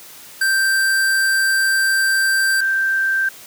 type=tone pair in turn; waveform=square / sine; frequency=1568 / 1568 Hz; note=G6 / G6; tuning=0 / 0 cents; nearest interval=unison; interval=0 cents; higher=neither; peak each=-15 / -15 dBFS; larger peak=neither; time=0.41-2.61 / 2.61-3.29 s; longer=first; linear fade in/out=5 ms; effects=white hiss -40 dBFS RMS until 3.46 s + high-pass 100 Hz 12 dB/octave